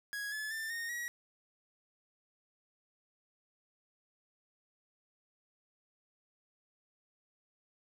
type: tone with pitch steps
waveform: 45% pulse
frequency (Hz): 1661.2 / 1720.8 / 1782.5 / 1846.4 / 1912.6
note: G#6 / A6 / A6 / A#6 / A#6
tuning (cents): 0 / -39 / +22 / -17 / +44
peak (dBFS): -37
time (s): 0.13-1.08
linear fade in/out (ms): 0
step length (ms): 190
effects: none